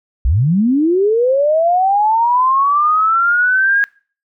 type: linear sweep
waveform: sine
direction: up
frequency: 51.91 to 1648 Hz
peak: -10 dBFS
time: 0.25-3.84 s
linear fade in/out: 0 ms
effects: noise-tail reverb RT60 0.4 s tail -23 dB re dry